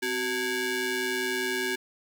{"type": "ring-modulated tone", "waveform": "sawtooth", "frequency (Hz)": 635, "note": "D#5", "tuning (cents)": 35, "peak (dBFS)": -20, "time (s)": [0.02, 1.76], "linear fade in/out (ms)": 10, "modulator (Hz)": 1010, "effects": []}